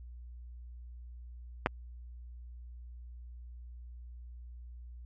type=clicks; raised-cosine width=0.5 ms; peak=-11 / -24 dBFS; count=2; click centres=1.661 / 1.669 s; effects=added 60 Hz sine -45 dBFS peak until 5.05 s